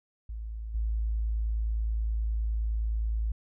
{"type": "tone with level steps", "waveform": "sine", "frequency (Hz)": 54.8, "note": "A1", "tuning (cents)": -6, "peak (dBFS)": [-34, -26], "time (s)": [0.29, 3.32], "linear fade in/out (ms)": 5, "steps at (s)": 0.74, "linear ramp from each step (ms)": 10, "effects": []}